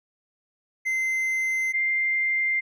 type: tone pair in turn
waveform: triangle / sine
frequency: 2071 / 2096 Hz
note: C7 / C7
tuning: -18 / +2 cents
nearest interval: unison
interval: 20 cents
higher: second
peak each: -21 dBFS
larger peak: neither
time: 0.85-1.73 / 1.73-2.61 s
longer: neither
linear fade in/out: 20 ms
effects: none